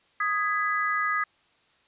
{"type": "chord", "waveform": "sine", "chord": "G# minor", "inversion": "second", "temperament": "just", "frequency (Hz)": [1245.9, 1661.2, 1993.5], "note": ["D#6", "G#6", "B6"], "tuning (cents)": [2, 0, 16], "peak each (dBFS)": [-26, -29, -30], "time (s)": [0.2, 1.24], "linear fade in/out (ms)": 5, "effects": ["white hiss -64 dBFS RMS until 1.87 s", "resampled to 8000 Hz"]}